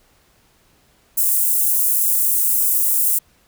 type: high-pass noise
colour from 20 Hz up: white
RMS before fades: -17 dBFS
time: 1.17-3.19 s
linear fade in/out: 10 ms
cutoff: 8800 Hz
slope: 24 dB/octave
effects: pink hiss -57 dBFS RMS until 3.47 s